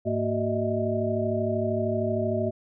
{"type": "tone cluster", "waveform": "sine", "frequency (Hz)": [104.4, 228.7, 373.7, 610, 643], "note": ["G#2", "A#3", "F#4", "D#5", "E5"], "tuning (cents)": [10, -33, 17, -34, -43], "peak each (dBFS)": -30, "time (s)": [0.05, 2.51], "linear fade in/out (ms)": 20, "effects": []}